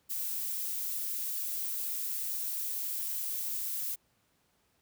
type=noise; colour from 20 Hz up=violet; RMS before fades=-35 dBFS; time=0.09-3.96 s; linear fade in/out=20 ms; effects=pink hiss -72 dBFS RMS until 4.81 s + high-pass 60 Hz 12 dB/octave